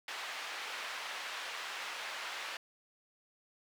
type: band-pass noise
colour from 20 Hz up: white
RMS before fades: -42 dBFS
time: 0.08-2.57 s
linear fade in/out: 2 ms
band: 760 to 2800 Hz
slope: 12 dB/octave
effects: none